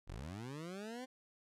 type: linear sweep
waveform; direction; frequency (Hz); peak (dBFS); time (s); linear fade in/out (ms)
20% pulse; up; 35.52 to 262.4; -39; 0.07-1.06; 20
effects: low-pass 10000 Hz 12 dB/octave